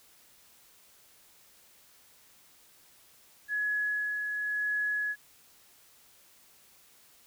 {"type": "tone with tremolo", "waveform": "sine", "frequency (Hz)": 1688, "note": "G#6", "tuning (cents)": 28, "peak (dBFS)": -27, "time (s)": [3.48, 5.16], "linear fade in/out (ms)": 50, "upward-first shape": "sine", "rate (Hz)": 0.95, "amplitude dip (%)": 35, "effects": ["white hiss -60 dBFS RMS until 7.26 s"]}